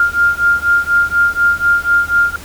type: beating tone pair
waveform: sine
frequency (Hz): 1400 / 1404.1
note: F6 / F6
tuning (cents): +4 / +9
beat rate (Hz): 4.1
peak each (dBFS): -13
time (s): 0-2.36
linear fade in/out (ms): 2
effects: added 75 Hz sine -35 dBFS peak until 2.44 s + pink hiss -34 dBFS RMS until 2.44 s